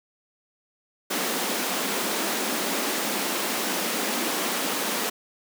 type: high-pass noise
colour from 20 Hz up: pink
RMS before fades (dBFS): -27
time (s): 1.1-5.1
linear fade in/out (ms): 10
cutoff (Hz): 200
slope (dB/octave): 48
effects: none